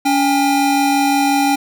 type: tone pair together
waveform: square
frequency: 282.6 / 802.1 Hz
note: C#4 / G5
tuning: +34 / +40 cents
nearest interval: octave + tritone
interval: 1806 cents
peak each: -16 dBFS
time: 0.05-1.56 s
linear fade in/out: 10 ms
effects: none